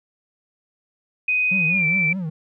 sine tone with pitch glide, 2500 to 2333 Hz, D#7 to D7, +8 to -12 cents, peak -17 dBFS, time 1.28-2.13 s, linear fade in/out 5 ms, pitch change -120 cents, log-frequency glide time 1.69-1.85 s
triangle tone with vibrato, 174.61 Hz, F3, in tune, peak -22 dBFS, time 1.51-2.3 s, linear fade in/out 10 ms, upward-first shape triangle, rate 4.9 Hz, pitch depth 220 cents each way
effects none

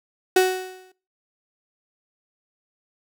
35% pulse tone with exponential decay, 371.9 Hz, F#4, 9 cents sharp, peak -10 dBFS, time 0.36-0.92 s, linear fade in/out 5 ms, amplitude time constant 120 ms, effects noise-tail reverb RT60 0.3 s tail -19 dB re dry

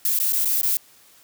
violet noise with dropouts, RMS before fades -21 dBFS, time 0.05-0.77 s, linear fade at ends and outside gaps 2 ms, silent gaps 0.19-0.199 / 0.324-0.33 / 0.448-0.455 / 0.614-0.63 s, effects white hiss -53 dBFS RMS until 1.23 s + high-pass 60 Hz 12 dB/octave

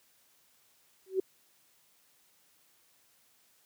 sine tone with exponential growth, 379.2 Hz, F#4, 43 cents sharp, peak -22 dBFS, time 1.06-1.2 s, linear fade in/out 5 ms, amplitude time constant 30 ms, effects white hiss -67 dBFS RMS until 3.65 s + high-pass 80 Hz 12 dB/octave

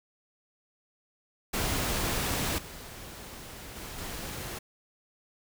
pink noise with level steps, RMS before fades -30 / -44 / -41 / -38 dBFS, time 1.53-4.59 s, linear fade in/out 10 ms, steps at 2.58 / 3.76 / 3.98 s, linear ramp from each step 5 ms, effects none

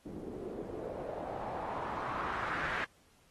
white noise with low-pass filter sweep, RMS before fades -39 dBFS, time 0.05-2.85 s, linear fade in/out 10 ms, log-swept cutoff 310 to 1800 Hz, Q 2.8, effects pink hiss -67 dBFS RMS until 3.3 s + AAC 32 kbps

